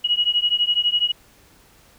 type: beating tone pair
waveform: sine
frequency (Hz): 2900 / 2912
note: F#7 / F#7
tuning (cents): -35 / -28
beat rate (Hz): 12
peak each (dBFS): -20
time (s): 0.04-1.12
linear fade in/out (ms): 10
effects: pink hiss -53 dBFS RMS until 1.98 s